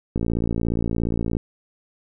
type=click train; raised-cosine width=3 ms; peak=-11 dBFS; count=70; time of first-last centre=0.16-1.368 s; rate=57.1 Hz; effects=none